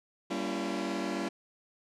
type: chord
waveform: sawtooth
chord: G diminished seventh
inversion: none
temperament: just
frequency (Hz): 196 / 235.2 / 282.2 / 338.7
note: G3 / Bb3 / Db4 / Fb4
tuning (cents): 0 / +16 / +31 / +47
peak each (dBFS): -33 / -35 / -33 / -32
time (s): 0.3-1.29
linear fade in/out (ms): 10
effects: low-pass 7000 Hz 12 dB/octave